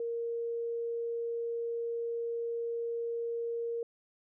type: tone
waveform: sine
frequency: 466.2 Hz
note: A#4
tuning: in tune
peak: -32 dBFS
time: 0-3.83 s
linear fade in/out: 2 ms
effects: none